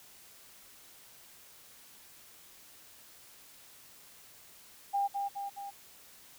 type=tone with echo; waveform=sine; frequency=800 Hz; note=G5; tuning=35 cents sharp; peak=-27 dBFS; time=4.93-5.08 s; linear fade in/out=20 ms; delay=210 ms; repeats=3; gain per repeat=-4 dB; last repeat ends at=5.71 s; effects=white hiss -56 dBFS RMS until 6.38 s

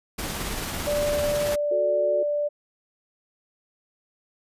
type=noise with tremolo; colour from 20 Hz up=pink; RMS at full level=-29 dBFS; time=0.18-1.56 s; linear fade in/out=10 ms; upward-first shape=triangle; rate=18 Hz; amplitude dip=30%
type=tone; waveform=sine; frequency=587.3 Hz; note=D5; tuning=in tune; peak=-22 dBFS; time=0.86-2.49 s; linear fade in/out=20 ms
type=chord; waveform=sine; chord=D major; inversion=first; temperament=just; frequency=367.1 / 440.5 / 587.3 Hz; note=F#4 / A4 / D5; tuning=-14 / +2 / 0 cents; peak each=-30 / -31 / -27 dBFS; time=1.71-2.23 s; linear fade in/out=5 ms
effects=resampled to 32000 Hz

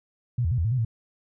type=tone with pitch steps; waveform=sine; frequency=121.5 / 82.9 / 123.8 / 83 / 112 / 129.1 / 113.3 Hz; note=B2 / E2 / B2 / E2 / A2 / C3 / A#2; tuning=-28 / +10 / +5 / +12 / +31 / -23 / -49 cents; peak=-21 dBFS; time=0.38-0.849 s; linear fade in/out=5 ms; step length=67 ms; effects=none

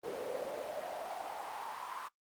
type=noise with high-pass filter sweep; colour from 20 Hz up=brown; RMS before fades=-41 dBFS; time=0.03-2.09 s; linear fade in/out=20 ms; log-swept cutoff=450 to 1100 Hz; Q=5.1; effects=noise-tail reverb RT60 0.1 s tail -20 dB re dry + Opus 24 kbps

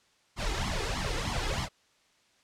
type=noise with flanger; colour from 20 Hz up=pink; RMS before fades=-31 dBFS; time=0.36-1.69 s; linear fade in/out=50 ms; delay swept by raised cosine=0.93 to 2.43 ms; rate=3.2 Hz; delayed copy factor=+0.9; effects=white hiss -66 dBFS RMS until 2.43 s + low-pass 6000 Hz 12 dB/octave

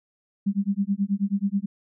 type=tone with tremolo; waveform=sine; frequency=199.2 Hz; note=G3; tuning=28 cents sharp; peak=-18 dBFS; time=0.46-1.66 s; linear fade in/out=10 ms; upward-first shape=sine; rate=9.3 Hz; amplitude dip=100%; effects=none

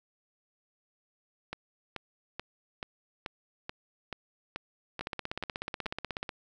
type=two click trains; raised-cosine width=0.3 ms; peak=-18 / -20 dBFS; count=21 / 12; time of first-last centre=5.01-6.23 / 1.53-6.292 s; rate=16.4 / 2.31 Hz; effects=none

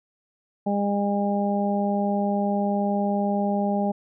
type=harmonic tone; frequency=202.3 Hz; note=G#3; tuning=45 cents flat; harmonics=1 / 2 / 3 / 4; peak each=-23 / -31 / -28 / -28 dBFS; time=0.66-3.92 s; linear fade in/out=10 ms; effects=none

